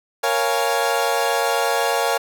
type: chord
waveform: 30% pulse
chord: Bb minor seventh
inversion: none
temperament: equal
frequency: 466.2 / 554.4 / 698.5 / 830.6 Hz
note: Bb4 / Db5 / F5 / Ab5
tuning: 0 / 0 / 0 / 0 cents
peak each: -21 dBFS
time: 0.23-2.18 s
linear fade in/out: 10 ms
effects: none